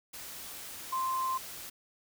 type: tone in noise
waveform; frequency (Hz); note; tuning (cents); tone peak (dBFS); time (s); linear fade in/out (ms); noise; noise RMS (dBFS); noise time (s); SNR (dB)
sine; 1045; C6; -2; -29; 0.92-1.38; 10; white; -44; 0.13-1.7; +12
effects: none